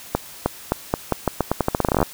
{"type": "accelerating click train", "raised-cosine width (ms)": 1, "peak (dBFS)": -3, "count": 21, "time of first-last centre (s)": [0.15, 2.028], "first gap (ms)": 310, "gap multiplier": 0.84, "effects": ["white hiss -40 dBFS RMS until 2.13 s"]}